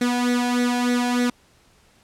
sawtooth tone with flanger, 244.7 Hz, B3, 16 cents flat, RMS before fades -21 dBFS, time 0.01-1.3 s, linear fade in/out 5 ms, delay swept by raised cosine 0.5 to 1.25 ms, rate 3.3 Hz, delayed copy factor +0.7, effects pink hiss -57 dBFS RMS until 2.03 s + low-pass 10000 Hz 12 dB/octave

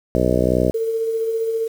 harmonic tone, 62.1 Hz, B1, 10 cents sharp, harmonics 1 / 2 / 3 / 4 / 5 / 6 / 7 / 8 / 9 / 10, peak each -24 / -24 / -24 / -24 / -24 / -24 / -24 / -24 / -24 / -24 dBFS, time 0.15-0.71 s, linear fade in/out 0 ms
sine tone with tremolo, 450.8 Hz, A4, 42 cents sharp, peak -17 dBFS, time 0.74-1.68 s, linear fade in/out 10 ms, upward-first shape sine, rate 15 Hz, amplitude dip 35%
effects 7-bit

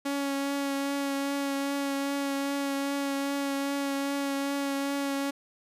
sawtooth tone with vibrato, 278.7 Hz, C#4, 9 cents sharp, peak -24 dBFS, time 0.05-5.31 s, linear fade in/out 10 ms, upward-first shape triangle, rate 2.5 Hz, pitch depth 18 cents each way, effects resampled to 32000 Hz

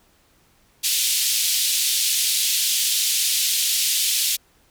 pink band-pass noise, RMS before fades -21 dBFS, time 0.83-4.37 s, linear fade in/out 20 ms, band 3100 to 15000 Hz, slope 24 dB/octave, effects pink hiss -59 dBFS RMS until 4.7 s

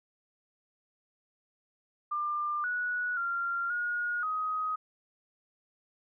sine tone with pitch steps, 1195 / 1467 / 1385 / 1440 / 1257 Hz, D6 / F#6 / F6 / F#6 / D#6, +30 / -15 / -15 / -47 / +17 cents, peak -29 dBFS, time 2.11-4.76 s, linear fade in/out 10 ms, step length 530 ms, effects none

